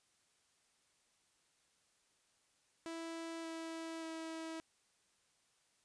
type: tone with pitch steps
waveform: sawtooth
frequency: 329.6 / 326.8 / 323.9 Hz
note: E4 / E4 / E4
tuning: 0 / -15 / -30 cents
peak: -39 dBFS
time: 2.86-4.6 s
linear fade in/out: 0 ms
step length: 580 ms
effects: white hiss -75 dBFS RMS until 5.84 s + resampled to 22050 Hz